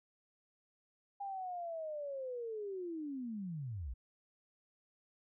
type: linear sweep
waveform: sine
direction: down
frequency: 808 to 51.91 Hz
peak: -39 dBFS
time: 1.2-3.94 s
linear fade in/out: 10 ms
effects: none